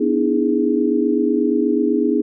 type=chord; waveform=sine; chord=E dominant seventh; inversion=second; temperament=equal with one note detuned; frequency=246.9 / 293.7 / 321.9 / 415.3 Hz; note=B3 / D4 / E4 / G#4; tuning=0 / 0 / -41 / 0 cents; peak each=-20 dBFS; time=0-2.22 s; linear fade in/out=10 ms; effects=none